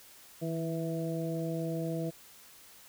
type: harmonic tone with a mistuned harmonic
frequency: 164.5 Hz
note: E3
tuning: 3 cents flat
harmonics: 1 / 2 / 3 / 4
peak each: -34 / -37 / -39 / -40 dBFS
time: 0.41-2.11 s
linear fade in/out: 20 ms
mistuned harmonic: 1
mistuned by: -28 cents
effects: white hiss -55 dBFS RMS until 2.88 s